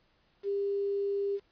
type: tone with quantisation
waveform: sine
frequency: 400 Hz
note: G4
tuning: 35 cents sharp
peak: -28 dBFS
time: 0.43-1.4 s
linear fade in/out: 50 ms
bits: 9
effects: pink hiss -69 dBFS RMS until 1.51 s + resampled to 11025 Hz